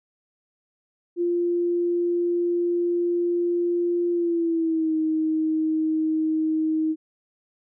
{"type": "tone with pitch glide", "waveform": "sine", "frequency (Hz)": [347.7, 315.2], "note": ["F4", "D#4"], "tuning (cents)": [-8, 23], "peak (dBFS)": -20, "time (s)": [1.16, 6.96], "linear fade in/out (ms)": 50, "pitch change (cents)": -169, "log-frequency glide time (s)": [4.11, 4.95], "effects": []}